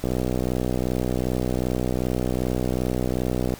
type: click train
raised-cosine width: 2 ms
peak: -11 dBFS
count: 220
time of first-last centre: 0.04-3.538 s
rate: 62.6 Hz
effects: pink hiss -43 dBFS RMS until 3.59 s